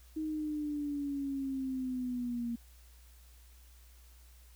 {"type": "linear sweep", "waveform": "sine", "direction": "down", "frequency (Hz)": [314.1, 233.1], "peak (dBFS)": -33, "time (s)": [0.16, 2.56], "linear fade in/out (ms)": 10, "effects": ["added 60 Hz sine -55 dBFS peak until 4.55 s", "white hiss -64 dBFS RMS until 4.55 s"]}